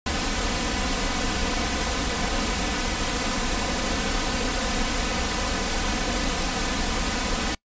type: noise with comb filter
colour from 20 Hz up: pink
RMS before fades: -25 dBFS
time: 0.06-7.55 s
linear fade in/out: 5 ms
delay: 4 ms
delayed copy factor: +0.7
effects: noise-tail reverb RT60 0.1 s tail -25 dB re dry + resampled to 16000 Hz